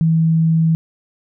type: tone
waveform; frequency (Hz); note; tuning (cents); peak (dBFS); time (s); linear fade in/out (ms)
sine; 162.3; E3; -27; -11; 0.01-0.75; 0
effects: none